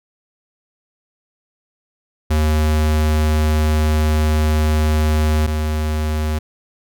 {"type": "tone pair in turn", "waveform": "square", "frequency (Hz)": [77, 77], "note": ["D#2", "D#2"], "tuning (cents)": [-17, -17], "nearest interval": "unison", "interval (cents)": 0, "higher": "neither", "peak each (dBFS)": [-14, -18], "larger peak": "first", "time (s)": [[2.3, 5.47], [5.47, 6.39]], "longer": "first", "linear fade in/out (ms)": 10, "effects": []}